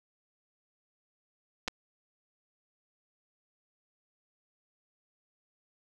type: clicks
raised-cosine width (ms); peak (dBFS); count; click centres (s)
0.2; -15; 2; 1.678 / 1.682
effects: none